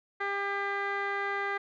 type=tone with low-pass filter; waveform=15% pulse; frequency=399.7 Hz; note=G4; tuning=34 cents sharp; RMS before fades=-32 dBFS; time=0.2-1.58 s; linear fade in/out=10 ms; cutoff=2100 Hz; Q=3.7; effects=none